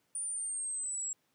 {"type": "exponential sweep", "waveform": "sine", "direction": "down", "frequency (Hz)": [9397, 7600], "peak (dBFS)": -34, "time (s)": [0.15, 1.13], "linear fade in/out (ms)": 2, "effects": ["pink hiss -75 dBFS RMS until 1.34 s", "high-pass 150 Hz 12 dB/octave"]}